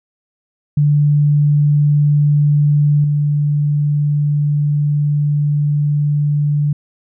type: tone with level steps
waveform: sine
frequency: 146.83 Hz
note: D3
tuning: in tune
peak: -9 / -12 dBFS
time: 0.77-6.73 s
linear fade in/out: 5 ms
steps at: 3.04 s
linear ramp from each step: 2 ms
effects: none